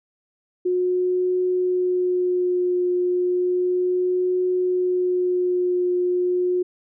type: tone with vibrato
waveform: sine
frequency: 361.7 Hz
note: F#4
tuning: 39 cents flat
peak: -18 dBFS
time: 0.65-6.63 s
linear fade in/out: 10 ms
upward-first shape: triangle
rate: 0.33 Hz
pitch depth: 17 cents each way
effects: none